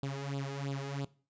sawtooth tone with flanger, 138.59 Hz, C#3, in tune, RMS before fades -37 dBFS, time 0.03-1.05 s, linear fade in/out 2 ms, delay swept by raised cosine 0.24 to 2.44 ms, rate 3 Hz, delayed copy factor +0.85, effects noise-tail reverb RT60 0.4 s tail -20 dB re dry + resampled to 16000 Hz

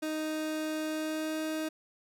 30% pulse tone with pitch glide, 311 to 313.5 Hz, D#4 to D#4, -1 to +13 cents, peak -29 dBFS, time 0.02-1.69 s, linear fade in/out 10 ms, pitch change +14 cents, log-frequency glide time 0.87-1.4 s, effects none

